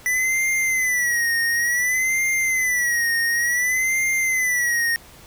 square tone with vibrato, 1975.5 Hz, B6, in tune, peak -19 dBFS, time 0.06-4.96 s, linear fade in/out 0 ms, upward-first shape sine, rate 0.56 Hz, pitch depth 110 cents each way, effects pink hiss -46 dBFS RMS until 5.26 s

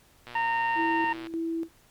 click train, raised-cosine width 0.3 ms, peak -26 dBFS, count 122, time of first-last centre 0.27-1.27 s, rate 121 Hz
harmonic tone, 920 Hz, A#5, 23 cents flat, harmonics 1 / 2 / 3, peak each -25 / -30 / -35 dBFS, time 0.35-1.13 s, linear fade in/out 5 ms
sine tone with tremolo, 329.6 Hz, E4, in tune, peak -27 dBFS, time 0.75-1.69 s, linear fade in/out 50 ms, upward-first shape square, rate 1.7 Hz, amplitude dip 65%
effects pink hiss -60 dBFS RMS until 1.9 s + MP3 96 kbps

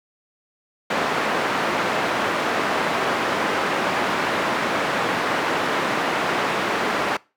white low-pass noise, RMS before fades -22 dBFS, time 0.9-7.17 s, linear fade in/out 5 ms, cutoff 1500 Hz, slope 12 dB/octave, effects noise-tail reverb RT60 0.3 s tail -23 dB re dry + high-pass 200 Hz 12 dB/octave

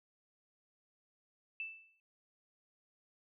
sine tone with exponential decay, 2646 Hz, E7, 6 cents sharp, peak -36 dBFS, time 1.6-2 s, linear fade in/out 1 ms, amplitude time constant 86 ms, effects none

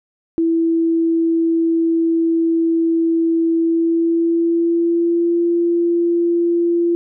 sine tone with pitch glide, 330 to 342.2 Hz, E4 to F4, +2 to -35 cents, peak -13 dBFS, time 0.38-6.95 s, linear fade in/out 0 ms, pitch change +63 cents, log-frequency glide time 3.57-5.42 s, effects none

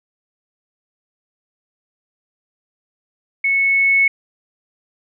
sine tone with level ramp, 2203 Hz, C#7, 11 cents flat, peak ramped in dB -14 to -10 dBFS, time 3.44-4.08 s, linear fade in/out 5 ms, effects none

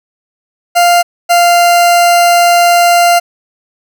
40% pulse tone pair in turn, 698 / 695.5 Hz, F5 / F5, -1 / -7 cents, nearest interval unison, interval 6 cents, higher first, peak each -4 dBFS, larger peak neither, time 0.75-1.03 / 1.29-3.2 s, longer second, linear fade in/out 20 ms, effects none

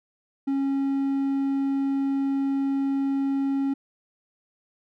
triangle tone, 274.1 Hz, C#4, 19 cents flat, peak -20 dBFS, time 0.47-3.74 s, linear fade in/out 10 ms, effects none

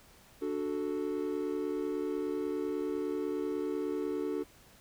triangle chord, D major, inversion none, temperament equal, 293.7 / 370 / 440 Hz, D4 / F#4 / A4, 0 / 0 / 0 cents, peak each -34 dBFS, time 0.41-4.44 s, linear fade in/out 20 ms, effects pink hiss -59 dBFS RMS until 4.8 s

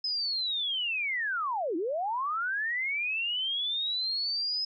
sine linear two-way sweep, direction down then up, 5120 to 304.4 to 5120 Hz, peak -28 dBFS, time 0.04-4.65 s, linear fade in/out 5 ms, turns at 1.76 s, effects none

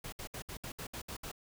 pink noise bursts, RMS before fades -43 dBFS, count 9, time 0.04-1.316 s, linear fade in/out 5 ms, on 84 ms, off 65 ms, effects none

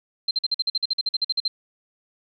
sine tone bursts, 4136 Hz, C8, 21 cents flat, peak -19 dBFS, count 16, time 0.28-1.48 s, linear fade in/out 5 ms, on 30 ms, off 48 ms, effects none

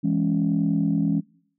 sine chord, C# minor, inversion first, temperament equal with one note detuned, 166.63 / 207.7 / 277.2 Hz, E3 / G#3 / C#4, +19 / 0 / 0 cents, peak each -23 dBFS, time 0.03-1.21 s, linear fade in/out 20 ms, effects noise-tail reverb RT60 0.6 s tail -23 dB re dry + tanh soft clip ceiling -12 dBFS

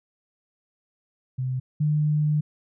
sine tone pair in turn, 128.8 / 150.7 Hz, C3 / D3, -27 / +45 cents, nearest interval minor third, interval 272 cents, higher second, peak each -24 / -19 dBFS, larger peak second, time 1.38-1.6 / 1.8-2.41 s, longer second, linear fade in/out 10 ms, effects none

